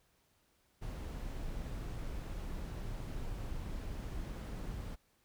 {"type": "noise", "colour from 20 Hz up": "brown", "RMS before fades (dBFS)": -41, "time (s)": [0.81, 4.96], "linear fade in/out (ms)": 20, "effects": ["pink hiss -73 dBFS RMS until 5.24 s"]}